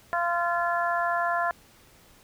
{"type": "harmonic tone", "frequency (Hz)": 344.8, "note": "F4", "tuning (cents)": -22, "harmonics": [2, 3, 4, 5], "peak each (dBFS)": [-27, -29, -30, -31], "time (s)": [0.13, 1.51], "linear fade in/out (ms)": 0, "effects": ["pink hiss -56 dBFS RMS until 2.23 s"]}